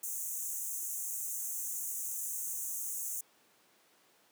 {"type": "high-pass noise", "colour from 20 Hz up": "pink", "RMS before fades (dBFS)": -38, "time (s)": [0.03, 3.21], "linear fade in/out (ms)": 5, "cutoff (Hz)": 6200, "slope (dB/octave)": 96, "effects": ["pink hiss -66 dBFS RMS until 4.31 s", "high-pass 300 Hz 12 dB/octave"]}